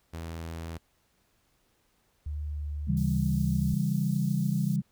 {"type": "tone", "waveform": "sawtooth", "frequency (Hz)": 82.41, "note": "E2", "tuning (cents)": 0, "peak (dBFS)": -32, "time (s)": [0.13, 0.78], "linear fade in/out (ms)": 10}
{"type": "tone with vibrato", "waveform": "sine", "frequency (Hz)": 74, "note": "D2", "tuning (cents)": 14, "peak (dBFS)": -31, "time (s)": [2.26, 3.74], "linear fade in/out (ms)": 5, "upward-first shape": "triangle", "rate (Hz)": 1.7, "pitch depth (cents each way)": 14}
{"type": "chord", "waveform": "sine", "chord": "C# diminished", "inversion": "none", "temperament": "just", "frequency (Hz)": [138.59, 166.31, 199.57], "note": ["C#3", "E3", "G3"], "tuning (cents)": [0, 16, 31], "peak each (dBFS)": -29, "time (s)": [2.87, 4.82], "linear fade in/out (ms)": 20}
{"type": "band-stop noise", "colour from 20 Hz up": "white", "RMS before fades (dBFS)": -49, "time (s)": [2.97, 4.76], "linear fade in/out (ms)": 0, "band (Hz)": [440, 4000], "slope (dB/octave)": 24}
{"effects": ["pink hiss -70 dBFS RMS until 4.91 s"]}